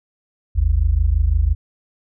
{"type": "tone pair together", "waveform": "sine", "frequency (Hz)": [51.91, 77.78], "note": ["G#1", "D#2"], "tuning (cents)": [0, 0], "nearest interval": "perfect fifth", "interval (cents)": 700, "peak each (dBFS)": -16, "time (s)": [0.55, 1.55], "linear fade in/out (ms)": 20, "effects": []}